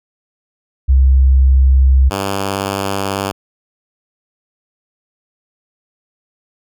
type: tone pair in turn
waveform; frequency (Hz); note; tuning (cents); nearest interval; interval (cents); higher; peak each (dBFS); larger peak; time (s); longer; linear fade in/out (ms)
sine / 5% pulse; 66.1 / 98.3; C2 / G2; +18 / +5; perfect fifth; 687; second; -6; neither; 0.88-2.1 / 2.1-3.32; neither; 20
effects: none